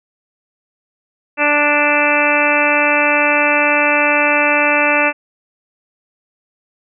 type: harmonic tone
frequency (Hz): 293.7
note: D4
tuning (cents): 0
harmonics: 1 / 2 / 3 / 4 / 5 / 6 / 7 / 8 / 9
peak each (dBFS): -22 / -18 / -20 / -22 / -20 / -22 / -22 / -19 / -17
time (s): 1.37-5.13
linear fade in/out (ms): 50
effects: none